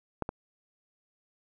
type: clicks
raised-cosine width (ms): 1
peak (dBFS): -16 / -19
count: 2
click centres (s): 0.223 / 0.291
effects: none